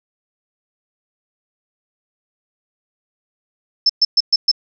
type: tone bursts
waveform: sine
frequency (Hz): 5274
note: E8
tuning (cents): 0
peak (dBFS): -9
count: 5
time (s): 3.86-4.515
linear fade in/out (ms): 5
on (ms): 35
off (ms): 120
effects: none